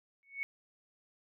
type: tone with exponential growth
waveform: sine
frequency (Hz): 2217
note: C#7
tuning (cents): 0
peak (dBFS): -30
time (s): 0.23-0.43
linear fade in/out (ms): 0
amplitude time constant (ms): 42
effects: none